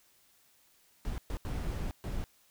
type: noise bursts at uneven times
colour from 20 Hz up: brown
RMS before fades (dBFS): -35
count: 4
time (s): 1.05-1.18 / 1.3-1.37 / 1.45-1.91 / 2.04-2.24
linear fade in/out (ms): 0
effects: white hiss -66 dBFS RMS until 2.5 s